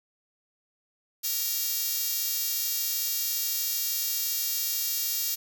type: tone with high-pass filter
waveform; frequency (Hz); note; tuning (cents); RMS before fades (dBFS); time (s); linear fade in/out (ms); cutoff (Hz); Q
5% pulse; 466.2; A#4; 0; -29; 1.23-5.36; 20; 8600; 0.67
effects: 8-bit